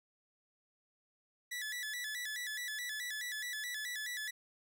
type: tone with vibrato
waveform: sawtooth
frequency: 1836 Hz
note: A#6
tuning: 27 cents flat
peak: -35 dBFS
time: 1.51-4.31 s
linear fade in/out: 10 ms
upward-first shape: square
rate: 4.7 Hz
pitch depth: 110 cents each way
effects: none